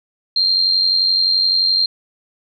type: tone with amplitude modulation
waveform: sine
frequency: 4186 Hz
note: C8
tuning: in tune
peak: -10 dBFS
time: 0.36-1.86 s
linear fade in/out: 5 ms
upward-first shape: sine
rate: 91.6 Hz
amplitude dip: 55%
effects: none